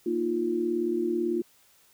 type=chord; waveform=sine; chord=Bb suspended fourth; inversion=none; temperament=equal; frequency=233.1 / 311.1 / 349.2 Hz; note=Bb3 / Eb4 / F4; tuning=0 / 0 / 0 cents; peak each=-32 / -32 / -26 dBFS; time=0.06-1.42 s; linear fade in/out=5 ms; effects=white hiss -61 dBFS RMS until 1.93 s